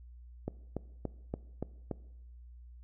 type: click train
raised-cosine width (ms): 2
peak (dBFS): -21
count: 6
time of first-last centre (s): 0.48-1.913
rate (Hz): 3.49
effects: noise-tail reverb RT60 0.9 s tail -20 dB re dry + added 60 Hz sine -49 dBFS peak until 2.83 s